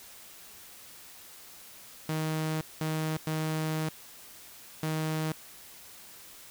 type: tone bursts at uneven times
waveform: sawtooth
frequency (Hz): 157.1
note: D#3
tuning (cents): +17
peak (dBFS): -25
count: 4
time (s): 2.09-2.61 / 2.81-3.17 / 3.27-3.89 / 4.83-5.32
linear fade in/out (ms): 2
effects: white hiss -50 dBFS RMS until 6.5 s